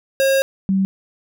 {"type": "tone pair in turn", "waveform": ["square", "sine"], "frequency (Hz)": [540, 192.58], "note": ["C#5", "G3"], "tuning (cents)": [-45, -30], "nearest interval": "octave + tritone", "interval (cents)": 1785, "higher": "first", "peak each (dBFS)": -14, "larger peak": "neither", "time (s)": [[0.2, 0.42], [0.69, 0.85]], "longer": "first", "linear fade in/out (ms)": 0, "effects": []}